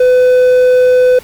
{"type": "tone", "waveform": "triangle", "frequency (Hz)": 503, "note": "B4", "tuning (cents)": 32, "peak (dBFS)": -3, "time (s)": [0, 1.19], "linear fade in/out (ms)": 5, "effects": ["pink hiss -37 dBFS RMS until 1.23 s"]}